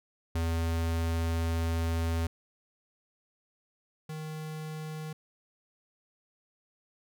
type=tone pair in turn; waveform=square; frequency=82.7 / 155.76 Hz; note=E2 / D#3; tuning=+6 / +2 cents; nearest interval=major seventh; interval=1096 cents; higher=second; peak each=-28 / -37 dBFS; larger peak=first; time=0.35-2.27 / 4.09-5.13 s; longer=first; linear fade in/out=5 ms; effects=none